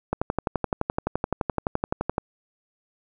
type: click train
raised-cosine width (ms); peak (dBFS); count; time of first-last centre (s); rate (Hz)
1; -9; 25; 0.13-2.181; 11.7
effects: none